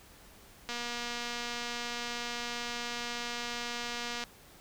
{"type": "click train", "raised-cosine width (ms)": 0.2, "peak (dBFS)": -20, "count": 849, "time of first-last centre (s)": [0.69, 4.238], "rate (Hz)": 239, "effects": ["pink hiss -56 dBFS RMS until 4.6 s"]}